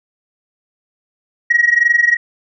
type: tone with amplitude modulation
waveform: sine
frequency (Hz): 1900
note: A#6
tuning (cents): +33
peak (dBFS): -5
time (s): 1.5-2.17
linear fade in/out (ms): 10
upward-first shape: sine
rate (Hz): 22.6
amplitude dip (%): 85
effects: tanh soft clip ceiling -3 dBFS